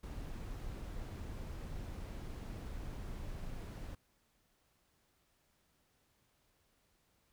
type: noise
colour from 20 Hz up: brown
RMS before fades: -44 dBFS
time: 0.03-3.95 s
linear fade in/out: 5 ms
effects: pink hiss -75 dBFS RMS until 7.32 s